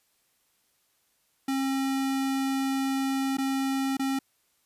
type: tone with dropouts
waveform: square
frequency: 269.2 Hz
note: C4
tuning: 49 cents sharp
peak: -26 dBFS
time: 1.48-4.19 s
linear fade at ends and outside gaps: 5 ms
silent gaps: 3.371-3.383 / 3.97-3.994 s
effects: white hiss -70 dBFS RMS until 4.65 s + resampled to 32000 Hz